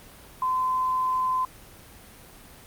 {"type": "tone", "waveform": "sine", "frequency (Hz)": 1026, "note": "C6", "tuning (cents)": -34, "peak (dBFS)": -22, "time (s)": [0.42, 1.45], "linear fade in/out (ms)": 2, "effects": ["pink hiss -48 dBFS RMS until 2.66 s", "Opus 32 kbps"]}